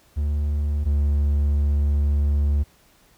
triangle tone pair in turn, 73.5 / 72.28 Hz, D2 / D2, +2 / -27 cents, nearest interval unison, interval 29 cents, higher first, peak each -18 / -15 dBFS, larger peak second, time 0.16-0.85 / 0.85-2.64 s, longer second, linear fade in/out 20 ms, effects pink hiss -57 dBFS RMS until 3.17 s

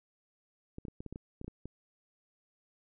clicks, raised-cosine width 3 ms, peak -29 dBFS, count 11, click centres 0.784 / 0.852 / 0.883 / 1.005 / 1.063 / 1.126 / 1.159 / 1.414 / 1.445 / 1.48 / 1.656 s, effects none

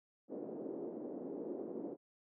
white band-pass noise, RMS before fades -44 dBFS, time 0.28-1.97 s, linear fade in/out 50 ms, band 250 to 440 Hz, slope 24 dB/octave, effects none

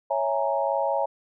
sine chord, A# half-diminished seventh, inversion first, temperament equal, 554.4 / 659.3 / 830.6 / 932.3 Hz, C#5 / E5 / G#5 / A#5, 0 / 0 / 0 / 0 cents, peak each -26 / -28 / -28 / -29 dBFS, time 0.1-1.06 s, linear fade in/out 10 ms, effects none

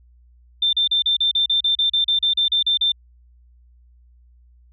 sine tone bursts, 3574 Hz, A7, 26 cents sharp, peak -15 dBFS, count 16, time 0.62-2.92 s, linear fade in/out 5 ms, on 110 ms, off 36 ms, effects added 60 Hz sine -49 dBFS peak until 4.72 s

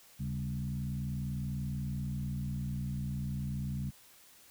sine tone with frequency modulation, 138.59 Hz, C#3, in tune, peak -33 dBFS, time 0.19-3.91 s, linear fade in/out 20 ms, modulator 60.3 Hz, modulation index 1.1, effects white hiss -59 dBFS RMS until 4.5 s

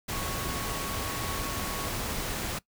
sine tone in noise, 1108.7 Hz, C#6, in tune, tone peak -39 dBFS, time 0.12-1.89 s, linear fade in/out 10 ms, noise pink, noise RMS -33 dBFS, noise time 0.08-2.59 s, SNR -9 dB, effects noise-tail reverb RT60 0.1 s tail -20 dB re dry

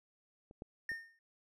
clicks, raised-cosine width 2 ms, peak -41 / -31 / -40 dBFS, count 3, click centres 0.511 / 0.621 / 0.917 s
triangle tone with exponential decay, 1826 Hz, A#6, 36 cents flat, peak -32 dBFS, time 0.89-1.19 s, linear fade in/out 2 ms, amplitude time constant 64 ms
effects none

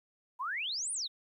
sine exponential two-way sweep, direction up then down, 932.3 to 9800 to 3463 Hz, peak -33 dBFS, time 0.39-1.08 s, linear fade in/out 20 ms, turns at 0.92 s, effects 12-bit

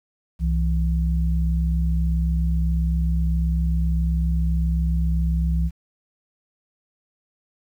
sine tone pair together, 64.6 / 166.2 Hz, C2 / E3, -21 / +15 cents, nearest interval octave + major third, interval 1636 cents, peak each -19 / -24 dBFS, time 0.39-5.71 s, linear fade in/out 50 ms, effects 9-bit

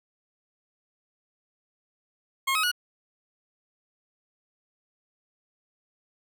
20% pulse tone with pitch steps, 1077 / 1270 / 1456 Hz, C6 / D#6 / F#6, +50 / +35 / -28 cents, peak -18 dBFS, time 2.47-2.716 s, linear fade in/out 10 ms, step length 82 ms, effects none

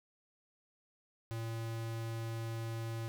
square tone, 113.9 Hz, A#2, 40 cents flat, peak -38 dBFS, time 1.31-3.08 s, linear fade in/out 0 ms, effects none

